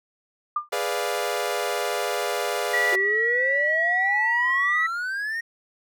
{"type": "tone with exponential decay", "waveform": "sine", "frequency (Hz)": 1200, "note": "D6", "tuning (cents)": 37, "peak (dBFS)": -18, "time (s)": [0.56, 0.69], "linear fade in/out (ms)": 5, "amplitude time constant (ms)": 27}
{"type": "chord", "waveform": "sawtooth", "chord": "G# diminished seventh", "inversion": "none", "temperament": "equal", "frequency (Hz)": [415.3, 493.9, 587.3, 698.5], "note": ["G#4", "B4", "D5", "F5"], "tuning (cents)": [0, 0, 0, 0], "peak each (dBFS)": -26, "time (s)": [0.72, 2.96], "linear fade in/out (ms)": 10}
{"type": "tone with vibrato", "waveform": "sine", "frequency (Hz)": 1938, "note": "B6", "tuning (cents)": -33, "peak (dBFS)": -20, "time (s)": [2.73, 4.87], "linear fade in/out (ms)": 10, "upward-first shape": "triangle", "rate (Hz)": 1.6, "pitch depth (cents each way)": 16}
{"type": "exponential sweep", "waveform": "triangle", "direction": "up", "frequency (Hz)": [370, 1884], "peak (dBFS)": -24, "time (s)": [2.92, 5.41], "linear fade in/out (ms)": 10}
{"effects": []}